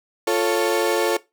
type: chord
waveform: 35% pulse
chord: F augmented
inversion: none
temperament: equal with one note detuned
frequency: 349.2 / 442 / 554.4 Hz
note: F4 / A4 / C#5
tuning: 0 / +8 / 0 cents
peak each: -21 / -19 / -22 dBFS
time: 0.27-1.17 s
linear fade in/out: 5 ms
effects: noise-tail reverb RT60 0.2 s tail -18 dB re dry